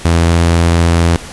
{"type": "tone with pitch glide", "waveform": "sawtooth", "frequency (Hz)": [83.9, 84.48], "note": ["E2", "E2"], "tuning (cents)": [31, 43], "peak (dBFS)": -4, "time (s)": [0.05, 1.16], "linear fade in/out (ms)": 0, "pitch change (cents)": 12, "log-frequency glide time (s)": [0.26, 0.32], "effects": ["pink hiss -30 dBFS RMS until 1.32 s", "resampled to 24000 Hz"]}